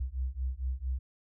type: beating tone pair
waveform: sine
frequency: 62.4 / 66.8 Hz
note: B1 / C2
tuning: +19 / +36 cents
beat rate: 4.4 Hz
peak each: -34 / -34 dBFS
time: 0-0.99 s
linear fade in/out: 10 ms
effects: none